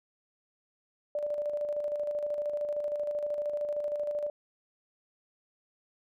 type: tone with tremolo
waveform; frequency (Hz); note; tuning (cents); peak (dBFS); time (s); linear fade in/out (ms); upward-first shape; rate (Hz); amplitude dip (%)
sine; 589; D5; +5; -28; 1.15-4.3; 2; square; 13; 40
effects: none